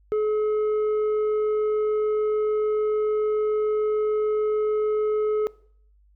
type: tone with tanh clipping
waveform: sine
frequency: 426.6 Hz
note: G#4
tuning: 46 cents sharp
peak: -21 dBFS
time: 0.12-5.47 s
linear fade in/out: 0 ms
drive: 5 dB
effects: noise-tail reverb RT60 0.6 s tail -21 dB re dry + added 50 Hz sine -55 dBFS peak until 6.15 s